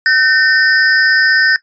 square ring-modulated tone, 1673 Hz, G#6, 12 cents sharp, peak -6 dBFS, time 0.06-1.56 s, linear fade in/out 0 ms, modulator 142 Hz, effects noise-tail reverb RT60 0.1 s tail -17 dB re dry + resampled to 16000 Hz

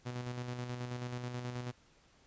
sawtooth tone with tremolo, 123.2 Hz, B2, 4 cents flat, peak -33 dBFS, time 0.05-1.72 s, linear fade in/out 20 ms, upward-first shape square, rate 9.3 Hz, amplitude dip 40%, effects pink hiss -66 dBFS RMS until 2.26 s + resampled to 16000 Hz

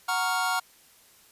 square chord, Gb major seventh, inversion none, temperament equal, 740 / 932.3 / 1108.7 / 1396.9 Hz, Gb5 / Bb5 / Db6 / F6, 0 / 0 / 0 / 0 cents, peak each -31 / -32 / -33 / -29 dBFS, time 0.08-0.6 s, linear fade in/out 10 ms, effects white hiss -57 dBFS RMS until 1.31 s + resampled to 32000 Hz

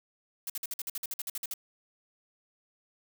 blue noise bursts, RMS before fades -35 dBFS, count 14, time 0.47-1.538 s, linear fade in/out 2 ms, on 28 ms, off 52 ms, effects none

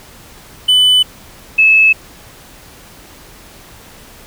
triangle / sine tone pair in turn, 3000 / 2602 Hz, F#7 / E7, +23 / -23 cents, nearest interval major second, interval 246 cents, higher first, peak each -5 dBFS, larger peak neither, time 0.68-1.03 / 1.58-1.93 s, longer neither, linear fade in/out 10 ms, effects pink hiss -39 dBFS RMS until 4.26 s

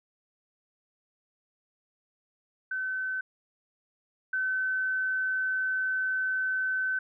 sine tone pair in turn, 1524 / 1524 Hz, G6 / G6, -49 / -49 cents, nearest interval unison, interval 0 cents, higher neither, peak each -29 / -26 dBFS, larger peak second, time 2.71-3.21 / 4.33-6.99 s, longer second, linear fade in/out 5 ms, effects none

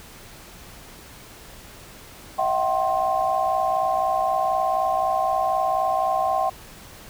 sine tone cluster, 640 / 699 / 763 / 1059 Hz, D#5 / F5 / G5 / C6, +49 / +1 / -47 / +21 cents, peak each -26 / -28 / -22 / -26 dBFS, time 2.38-6.5 s, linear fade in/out 10 ms, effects pink hiss -44 dBFS RMS until 7.09 s

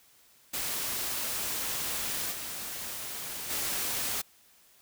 white noise with level steps, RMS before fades -33 / -38 / -32 dBFS, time 0.53-4.22 s, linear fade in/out 10 ms, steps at 2.31 / 3.49 s, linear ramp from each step 20 ms, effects white hiss -61 dBFS RMS until 4.81 s

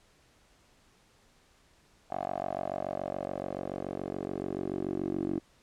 10% pulse tone with band-pass filter sweep, 47 Hz, F#1, 28 cents sharp, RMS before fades -35 dBFS, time 2.1-5.4 s, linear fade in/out 20 ms, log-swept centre 730 to 330 Hz, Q 4.3, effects pink hiss -64 dBFS RMS until 5.62 s + low-pass 9000 Hz 12 dB/octave

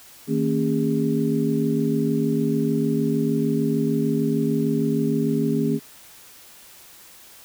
sine tone cluster, 157.4 / 228.8 / 275.4 / 407.3 Hz, D#3 / A#3 / C#4 / G#4, +20 / -32 / -11 / -34 cents, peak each -25 / -23 / -24 / -26 dBFS, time 0.27-5.8 s, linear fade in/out 50 ms, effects white hiss -47 dBFS RMS until 7.44 s

